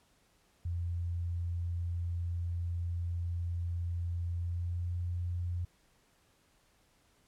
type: tone with pitch glide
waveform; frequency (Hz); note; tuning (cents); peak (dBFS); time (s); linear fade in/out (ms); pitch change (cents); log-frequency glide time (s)
sine; 86.2 to 87.71; F2 to F2; -22 to +8; -32; 0.65-5.65; 5; +30; 4.36-4.95
effects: pink hiss -69 dBFS RMS until 7.27 s + low-pass 12000 Hz 12 dB/octave